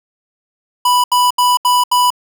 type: tone bursts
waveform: square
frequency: 987.8 Hz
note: B5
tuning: in tune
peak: -10 dBFS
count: 5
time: 0.85-2.104 s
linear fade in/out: 5 ms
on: 190 ms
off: 76 ms
effects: none